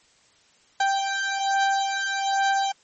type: beating tone pair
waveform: 30% pulse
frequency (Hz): 784 / 785.2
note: G5 / G5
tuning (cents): 0 / +3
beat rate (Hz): 1.2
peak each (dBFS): -22 / -22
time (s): 0.8-2.72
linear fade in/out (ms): 5
effects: white hiss -59 dBFS RMS until 2.83 s + MP3 32 kbps